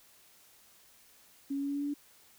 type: tone with pitch steps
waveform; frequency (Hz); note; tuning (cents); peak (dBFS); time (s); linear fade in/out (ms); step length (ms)
sine; 277.2 / 279.1 / 281.1 / 283 / 285 / 287 / 289; C#4 / C#4 / C#4 / C#4 / C#4 / D4 / D4; 0 / +12 / +24 / +36 / +48 / -40 / -28; -31; 1.5-1.941; 10; 63
effects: white hiss -61 dBFS RMS until 2.38 s